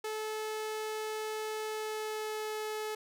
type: tone with pitch glide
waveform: sawtooth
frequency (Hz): 433 to 430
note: A4 to A4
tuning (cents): -28 to -40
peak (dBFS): -31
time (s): 0.04-2.95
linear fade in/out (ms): 5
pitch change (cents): -12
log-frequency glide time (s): 1.65-2.59
effects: none